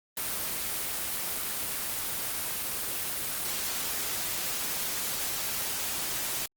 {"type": "noise", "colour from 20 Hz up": "white", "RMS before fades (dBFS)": -32, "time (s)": [0.17, 6.46], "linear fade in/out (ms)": 2, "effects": ["Opus 24 kbps"]}